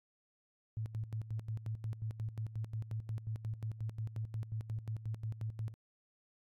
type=tone with tremolo; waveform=sine; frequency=110 Hz; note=A2; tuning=in tune; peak=-35 dBFS; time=0.77-5.74 s; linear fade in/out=0 ms; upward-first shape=square; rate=5.6 Hz; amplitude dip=75%; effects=AAC 64 kbps